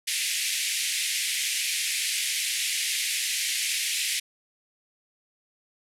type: band-pass noise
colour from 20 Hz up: pink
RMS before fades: -28 dBFS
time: 0.07-4.2 s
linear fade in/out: 10 ms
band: 2000 to 12000 Hz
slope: 48 dB/octave
effects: none